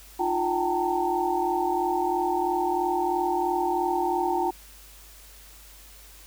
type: tone cluster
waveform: sine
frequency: 311.5 / 351.8 / 770 / 873 / 916 Hz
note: D#4 / F4 / G5 / A5 / A#5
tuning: +2 / +13 / -31 / -14 / -31 cents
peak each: -35 / -27 / -27 / -32 / -29 dBFS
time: 0.19-4.51 s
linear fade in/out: 10 ms
effects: added 50 Hz sine -50 dBFS peak until 6.26 s + white hiss -50 dBFS RMS until 6.26 s